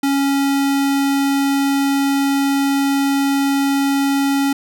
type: tone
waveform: square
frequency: 277.2 Hz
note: C#4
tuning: in tune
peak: -15 dBFS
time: 0.03-4.53 s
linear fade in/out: 5 ms
effects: none